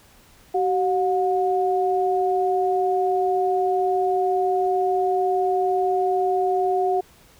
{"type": "tone pair together", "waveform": "sine", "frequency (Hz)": [380, 722.1], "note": ["F#4", "F#5"], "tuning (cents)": [46, -42], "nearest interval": "major seventh", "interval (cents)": 1112, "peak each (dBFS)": -21, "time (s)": [0.54, 7.01], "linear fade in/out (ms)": 10, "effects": ["pink hiss -53 dBFS RMS until 7.39 s"]}